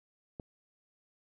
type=click; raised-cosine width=2 ms; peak=-28 dBFS; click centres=0.398 s; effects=none